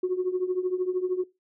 sine tone with tremolo, 366.6 Hz, F#4, 16 cents flat, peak -19 dBFS, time 0.03-1.24 s, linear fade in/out 5 ms, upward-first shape triangle, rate 13 Hz, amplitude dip 85%, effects noise-tail reverb RT60 0.2 s tail -18 dB re dry + tanh soft clip ceiling -18 dBFS

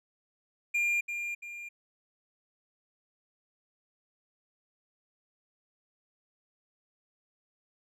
triangle tone with echo, 2400 Hz, D7, 37 cents sharp, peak -24 dBFS, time 0.74-1.01 s, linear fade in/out 10 ms, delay 340 ms, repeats 2, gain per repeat -7 dB, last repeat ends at 1.69 s, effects none

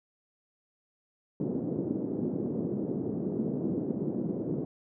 white band-pass noise, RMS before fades -32 dBFS, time 1.4-4.65 s, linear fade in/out 2 ms, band 140 to 370 Hz, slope 24 dB/octave, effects none

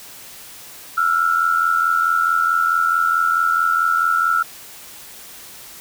sine tone pair together, 1334.4 / 1419 Hz, E6 / F6, +21 / +27 cents, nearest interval minor second, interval 106 cents, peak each -16 / -19 dBFS, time 0.97-4.43 s, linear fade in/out 10 ms, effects white hiss -39 dBFS RMS until 5.8 s

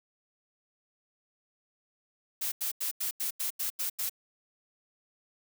blue noise bursts, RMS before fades -32 dBFS, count 9, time 2.41-4.096 s, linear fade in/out 10 ms, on 110 ms, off 87 ms, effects none

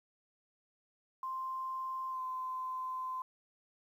sine tone with pitch glide, 1046.5 to 1030.9 Hz, C6 to C6, 0 to -26 cents, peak -36 dBFS, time 1.23-3.22 s, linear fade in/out 2 ms, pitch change -26 cents, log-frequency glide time 2.09-2.22 s, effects 11-bit

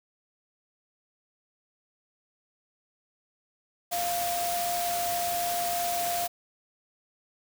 sine tone in noise, 698.5 Hz, F5, in tune, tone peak -28 dBFS, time 3.91-6.28 s, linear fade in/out 20 ms, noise white, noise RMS -33 dBFS, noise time 3.91-6.28 s, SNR +2 dB, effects none

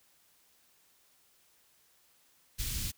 pink band-stop noise, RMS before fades -35 dBFS, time 2.58-2.92 s, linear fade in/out 20 ms, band 130 to 3400 Hz, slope 12 dB/octave, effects white hiss -67 dBFS RMS until 2.97 s

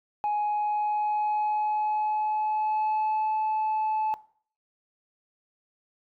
sine tone with pitch glide, 836 to 866 Hz, G#5 to A5, +11 to -28 cents, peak -22 dBFS, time 0.24-4.14 s, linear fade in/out 0 ms, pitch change +61 cents, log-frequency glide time 0.39-3.36 s, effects noise-tail reverb RT60 0.5 s tail -19 dB re dry + tanh soft clip ceiling -22 dBFS

